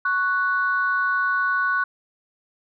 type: tone pair together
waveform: sine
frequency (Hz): 1110.2 / 1482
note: C#6 / F#6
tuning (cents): +2 / +2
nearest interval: perfect fourth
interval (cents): 500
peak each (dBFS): -23 / -20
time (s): 0.05-1.84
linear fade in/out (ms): 5
effects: tanh soft clip ceiling -11 dBFS